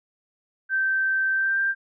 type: tone with pitch glide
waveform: sine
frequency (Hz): 1555 to 1582.2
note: G6 to G6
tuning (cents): -14 to +16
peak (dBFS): -20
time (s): 0.69-1.75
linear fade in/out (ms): 50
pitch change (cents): +30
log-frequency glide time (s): 1.32-1.61
effects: none